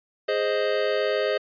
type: chord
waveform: square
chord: Ab major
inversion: none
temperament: equal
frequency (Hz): 415.3 / 523.3 / 622.3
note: Ab4 / C5 / Eb5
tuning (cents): 0 / 0 / 0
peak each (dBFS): -27 / -27 / -27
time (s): 0.28-1.38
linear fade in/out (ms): 10
effects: resampled to 11025 Hz